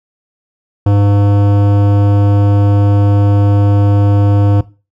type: tone with hard clipping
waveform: sine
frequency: 101.3 Hz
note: G#2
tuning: 43 cents flat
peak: -9 dBFS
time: 0.86-4.61 s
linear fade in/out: 5 ms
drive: 16 dB
effects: noise-tail reverb RT60 0.3 s tail -18 dB re dry